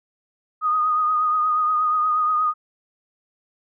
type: tone with vibrato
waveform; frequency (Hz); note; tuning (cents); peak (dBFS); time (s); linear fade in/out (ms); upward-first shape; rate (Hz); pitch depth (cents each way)
sine; 1240; D#6; -6; -17; 0.61-2.54; 50; triangle; 8.4; 38
effects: none